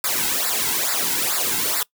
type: noise with flanger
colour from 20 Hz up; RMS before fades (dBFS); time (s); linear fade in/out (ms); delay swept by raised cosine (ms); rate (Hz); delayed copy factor
white; -22; 0.04-1.83; 2; 0.32 to 1.72; 2.3; -0.9
effects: noise-tail reverb RT60 0.1 s tail -22 dB re dry